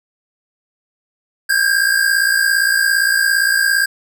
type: tone pair together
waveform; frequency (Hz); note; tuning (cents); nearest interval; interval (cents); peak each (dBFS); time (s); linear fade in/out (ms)
square; 1575 / 1632.5; G6 / G#6; +8 / -30; minor second; 62; -16 / -16; 1.49-3.86; 10
effects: none